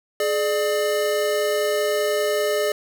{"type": "tone pair together", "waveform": "square", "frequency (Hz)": [422.1, 597], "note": ["G#4", "D5"], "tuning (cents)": [28, 28], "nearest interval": "tritone", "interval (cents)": 600, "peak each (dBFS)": -23, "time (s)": [0.2, 2.72], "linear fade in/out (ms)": 2, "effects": []}